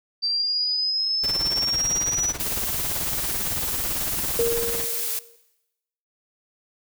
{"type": "linear sweep", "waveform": "sine", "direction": "up", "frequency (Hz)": [4663, 5920], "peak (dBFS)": -21, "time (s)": [0.22, 2.33], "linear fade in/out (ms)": 20}
{"type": "noise with tremolo", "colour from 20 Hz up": "pink", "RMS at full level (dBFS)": -30, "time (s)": [1.23, 4.85], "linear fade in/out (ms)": 10, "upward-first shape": "triangle", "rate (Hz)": 18, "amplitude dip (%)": 85}
{"type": "noise", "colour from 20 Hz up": "blue", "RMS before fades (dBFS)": -27, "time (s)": [2.4, 5.19], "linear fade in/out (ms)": 0}
{"type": "tone with exponential decay", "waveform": "sine", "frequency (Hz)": 465.6, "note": "A#4", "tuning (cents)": -2, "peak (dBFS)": -17, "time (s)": [4.39, 5.36], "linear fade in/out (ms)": 2, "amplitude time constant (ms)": 210}
{"effects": ["noise-tail reverb RT60 0.9 s tail -18 dB re dry"]}